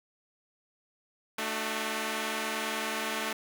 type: chord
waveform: 5% pulse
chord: D major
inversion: second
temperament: equal with one note detuned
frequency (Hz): 220 / 300.2 / 370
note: A3 / D4 / F#4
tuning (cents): 0 / +38 / 0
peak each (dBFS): -22 / -25 / -27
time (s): 1.38-3.33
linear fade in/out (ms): 5
effects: none